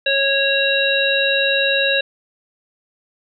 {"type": "harmonic tone", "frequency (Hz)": 550, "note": "C#5", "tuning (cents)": -14, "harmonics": [1, 3, 5, 7], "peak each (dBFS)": [-20, -20, -20, -20], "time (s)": [0.06, 2.01], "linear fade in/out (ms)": 5, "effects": []}